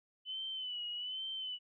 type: tone with vibrato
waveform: sine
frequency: 3004 Hz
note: F#7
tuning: 26 cents sharp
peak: -38 dBFS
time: 0.25-1.59 s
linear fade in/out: 50 ms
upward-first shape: sine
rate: 1.2 Hz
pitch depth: 64 cents each way
effects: none